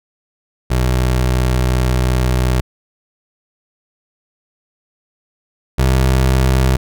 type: tone pair in turn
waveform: 25% pulse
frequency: 62.8 / 64.83 Hz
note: B1 / C2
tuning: +30 / -15 cents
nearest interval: minor second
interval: 55 cents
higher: second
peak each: -9 / -7 dBFS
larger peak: second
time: 0.7-2.61 / 5.78-6.77 s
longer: first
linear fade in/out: 10 ms
effects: none